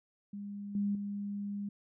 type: tone with level steps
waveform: sine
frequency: 202.6 Hz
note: G#3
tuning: 43 cents flat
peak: -39 / -29 / -35 dBFS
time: 0.33-1.69 s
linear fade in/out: 5 ms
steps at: 0.75 / 0.95 s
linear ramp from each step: 2 ms
effects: none